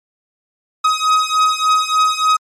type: beating tone pair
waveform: 45% pulse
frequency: 1261 / 1264.4 Hz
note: D#6 / D#6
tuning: +23 / +27 cents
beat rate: 3.4 Hz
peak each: -15 dBFS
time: 0.84-2.37 s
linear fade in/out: 10 ms
effects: low-pass 7000 Hz 12 dB/octave + MP3 96 kbps